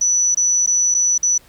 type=tone with dropouts; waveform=sine; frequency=5940 Hz; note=F#8; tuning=6 cents sharp; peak=-13 dBFS; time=0.01-1.38 s; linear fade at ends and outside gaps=5 ms; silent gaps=0.347-0.371 / 0.663-0.673 / 0.943-0.947 / 1.18-1.229 s; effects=pink hiss -50 dBFS RMS until 1.48 s